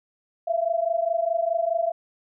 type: tone pair together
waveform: sine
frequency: 658.2 / 683 Hz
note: E5 / F5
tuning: -3 / -39 cents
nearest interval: minor second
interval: 64 cents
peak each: -24 dBFS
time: 0.47-1.92 s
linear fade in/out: 10 ms
effects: none